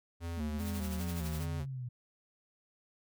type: tone with vibrato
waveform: square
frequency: 80.2 Hz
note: E2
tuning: 47 cents flat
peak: -37 dBFS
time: 0.2-1.66 s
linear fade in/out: 50 ms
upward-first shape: square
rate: 2.5 Hz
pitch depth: 88 cents each way
type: linear sweep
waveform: sine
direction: down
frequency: 228.8 to 120 Hz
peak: -37 dBFS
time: 0.37-1.89 s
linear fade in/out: 10 ms
type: noise with tremolo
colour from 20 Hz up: white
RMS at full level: -45 dBFS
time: 0.58-1.47 s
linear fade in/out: 50 ms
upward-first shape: triangle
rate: 12 Hz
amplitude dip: 70%
effects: none